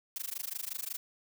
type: noise with amplitude modulation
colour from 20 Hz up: blue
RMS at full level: -35 dBFS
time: 0.16-0.97 s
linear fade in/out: 0 ms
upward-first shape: sine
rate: 25.5 Hz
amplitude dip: 100%
effects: none